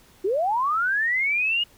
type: linear sweep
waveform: sine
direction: up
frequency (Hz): 349.2 to 2900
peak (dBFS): -20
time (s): 0.24-1.64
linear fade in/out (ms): 10
effects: pink hiss -55 dBFS RMS until 1.77 s